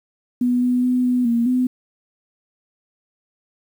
sine tone with pitch steps, 246.3 / 248.3 / 250.7 / 248.6 / 234.1 / 252.3 Hz, B3 / B3 / B3 / B3 / A#3 / B3, -5 / +9 / +26 / +12 / +8 / +37 cents, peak -15 dBFS, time 0.41-1.67 s, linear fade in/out 5 ms, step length 210 ms, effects 8-bit

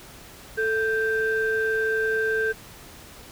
sine tone pair together, 440.6 / 1568 Hz, A4 / G6, +2 / 0 cents, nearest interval octave + minor seventh, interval 2198 cents, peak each -23 dBFS, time 0.57-2.53 s, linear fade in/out 20 ms, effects tanh soft clip ceiling -15 dBFS + pink hiss -45 dBFS RMS until 3.31 s

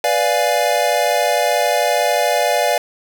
square chord, B diminished seventh, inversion none, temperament equal, 493.9 / 587.3 / 698.5 / 830.6 Hz, B4 / D5 / F5 / Ab5, 0 / 0 / 0 / 0 cents, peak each -23 / -19 / -19 / -23 dBFS, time 0.04-2.78 s, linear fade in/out 2 ms, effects none

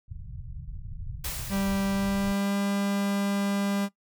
pink low-pass noise, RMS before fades -38 dBFS, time 0.08-2.33 s, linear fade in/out 20 ms, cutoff 150 Hz, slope 48 dB/octave
white noise with exponential decay, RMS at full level -33 dBFS, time 1.24-2.72 s, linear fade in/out 5 ms, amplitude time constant 320 ms
45% pulse tone with pitch glide, 196.2 to 199.86 Hz, G3 to G3, +2 to +34 cents, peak -25 dBFS, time 1.49-3.89 s, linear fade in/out 50 ms, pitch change +32 cents, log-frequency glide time 1.87-2.57 s
effects noise-tail reverb RT60 0.1 s tail -17 dB re dry

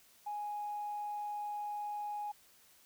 sine tone, 830.6 Hz, G#5, in tune, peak -36 dBFS, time 0.26-2.32 s, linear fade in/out 10 ms, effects tanh soft clip ceiling -32 dBFS + white hiss -64 dBFS RMS until 2.85 s

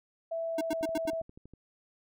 sine tone with pitch glide, 660 to 655.1 Hz, E5 to E5, +2 to -11 cents, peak -31 dBFS, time 0.31-1.22 s, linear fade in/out 10 ms, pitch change -13 cents, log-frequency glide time 0.46-0.81 s
square tone bursts, 308.1 Hz, D#4, 17 cents flat, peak -30 dBFS, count 5, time 0.58-1.103 s, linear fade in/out 5 ms, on 31 ms, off 92 ms
click train, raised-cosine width 3 ms, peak -37 dBFS, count 11, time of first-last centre 0.73-1.536 s, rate 12.4 Hz
effects none

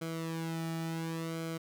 sawtooth tone with flanger, 163.7 Hz, E3, 12 cents flat, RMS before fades -37 dBFS, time 0.01-1.58 s, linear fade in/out 10 ms, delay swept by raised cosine 1.1 to 1.92 ms, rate 0.7 Hz, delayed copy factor -0.7, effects none

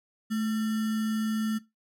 sine tone with sample-and-hold, 218.1 Hz, A3, 15 cents flat, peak -25 dBFS, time 0.3-1.59 s, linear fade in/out 20 ms, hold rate 1575 Hz, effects noise-tail reverb RT60 0.2 s tail -19 dB re dry + MP3 64 kbps

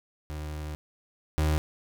35% pulse tone pair in turn, 76 / 77.02 Hz, D#2 / D#2, -40 / -17 cents, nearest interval unison, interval 23 cents, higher second, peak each -32 / -21 dBFS, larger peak second, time 0.3-0.75 / 1.38-1.58 s, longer first, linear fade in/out 0 ms, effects none

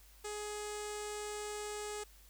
sawtooth tone with low-pass filter, 418.6 Hz, G#4, 14 cents sharp, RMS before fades -42 dBFS, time 0.24-2.04 s, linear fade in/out 10 ms, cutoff 8200 Hz, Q 4.2, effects added 50 Hz sine -59 dBFS peak until 2.29 s + white hiss -63 dBFS RMS until 2.29 s

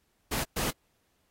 pink noise bursts at uneven times, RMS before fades -31 dBFS, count 2, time 0.31-0.44 / 0.56-0.71 s, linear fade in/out 10 ms, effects pink hiss -73 dBFS RMS until 1.3 s + AAC 48 kbps

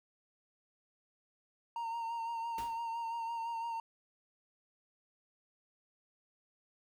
triangle tone with vibrato, 922 Hz, A#5, 19 cents flat, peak -34 dBFS, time 1.76-3.8 s, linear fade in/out 2 ms, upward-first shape sine, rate 5.9 Hz, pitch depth 28 cents each way
pink noise with exponential decay, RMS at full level -44 dBFS, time 2.58-2.85 s, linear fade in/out 2 ms, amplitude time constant 58 ms
effects none

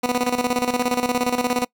15% pulse tone with tremolo, 246.9 Hz, B3, in tune, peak -11 dBFS, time 0.03-1.65 s, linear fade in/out 10 ms, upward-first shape square, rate 17 Hz, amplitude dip 70%, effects noise-tail reverb RT60 0.1 s tail -24 dB re dry

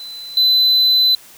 triangle tone with level steps, 4020 Hz, B7, 30 cents sharp, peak -28 / -9 dBFS, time 0-1.15 s, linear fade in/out 2 ms, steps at 0.37 s, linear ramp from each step 2 ms, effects white hiss -43 dBFS RMS until 1.37 s

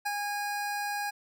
25% pulse tone with ADSR envelope, 820 Hz, G#5, 22 cents flat, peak -24 dBFS, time 0.05-1.11 s, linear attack 14 ms, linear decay 41 ms, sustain -3 dB, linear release 17 ms, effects none

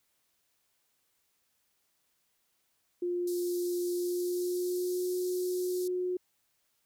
sine tone with pitch glide, 353 to 362.9 Hz, F4 to F#4, +19 to -34 cents, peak -29 dBFS, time 3.02-6.17 s, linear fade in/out 5 ms, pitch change +47 cents, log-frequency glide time 3.89-5.15 s
white band-pass noise, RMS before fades -46 dBFS, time 3.27-5.88 s, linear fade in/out 5 ms, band 4100 to 15000 Hz, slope 48 dB/octave
effects white hiss -75 dBFS RMS until 6.85 s

